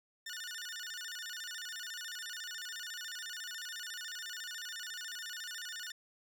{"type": "tone with vibrato", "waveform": "15% pulse", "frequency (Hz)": 1622, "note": "G#6", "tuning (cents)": -41, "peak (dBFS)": -35, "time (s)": [0.26, 5.92], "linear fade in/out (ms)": 5, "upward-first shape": "square", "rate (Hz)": 14, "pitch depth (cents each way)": 180, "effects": []}